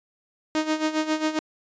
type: tone with tremolo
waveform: sawtooth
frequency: 311.1 Hz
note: D#4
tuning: in tune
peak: -16 dBFS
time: 0.55-1.39 s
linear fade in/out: 0 ms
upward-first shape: sine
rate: 7.4 Hz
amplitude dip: 75%
effects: resampled to 16000 Hz